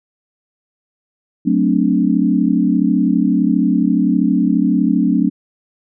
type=chord; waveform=sine; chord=D dominant seventh; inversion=first; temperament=equal; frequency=185 / 220 / 261.6 / 293.7 Hz; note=F#3 / A3 / C4 / D4; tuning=0 / 0 / 0 / 0 cents; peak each=-17 dBFS; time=1.45-5.3 s; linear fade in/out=20 ms; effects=none